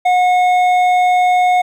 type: tone with hard clipping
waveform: triangle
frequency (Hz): 726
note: F#5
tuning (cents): -33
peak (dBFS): -11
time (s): 0.05-1.62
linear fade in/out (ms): 10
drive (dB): 11
effects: none